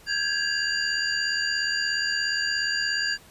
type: tone cluster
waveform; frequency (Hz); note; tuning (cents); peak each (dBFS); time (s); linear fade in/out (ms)
sine; 1596 / 1673 / 2807 / 4724 / 6970; G6 / G#6 / F7 / D8 / A8; +31 / +12 / +8 / +9 / -17; -29 / -28 / -35 / -28 / -37; 0.06-3.18; 50
effects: pink hiss -52 dBFS RMS until 3.3 s + resampled to 32000 Hz